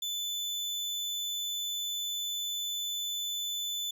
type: tone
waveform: 35% pulse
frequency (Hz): 3500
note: A7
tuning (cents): -10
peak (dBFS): -30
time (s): 0.02-3.91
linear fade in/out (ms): 5
effects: none